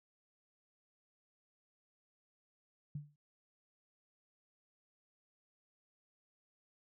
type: tone with exponential decay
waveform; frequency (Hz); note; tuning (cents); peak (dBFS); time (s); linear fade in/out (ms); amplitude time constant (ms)
sine; 146.83; D3; 0; -36; 2.95-3.16; 5; 45
effects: none